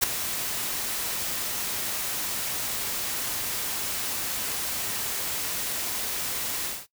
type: noise with ADSR envelope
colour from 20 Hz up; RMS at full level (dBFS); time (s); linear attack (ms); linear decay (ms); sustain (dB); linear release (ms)
white; -18; 0.01-6.87; 25; 5; -12; 210
effects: noise-tail reverb RT60 0.1 s tail -18 dB re dry